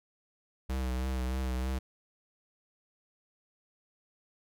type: tone with vibrato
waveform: square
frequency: 64.2 Hz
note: C2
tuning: 32 cents flat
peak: -31 dBFS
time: 0.69-1.79 s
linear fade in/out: 10 ms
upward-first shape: triangle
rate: 3.2 Hz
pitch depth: 44 cents each way
effects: none